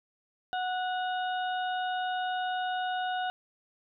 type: harmonic tone with a mistuned harmonic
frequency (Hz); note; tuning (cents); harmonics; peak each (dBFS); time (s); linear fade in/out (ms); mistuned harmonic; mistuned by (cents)
736; F#5; -9; 1 / 2 / 4 / 5; -30 / -36 / -42 / -44; 0.53-3.3; 0; 4; -26
effects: none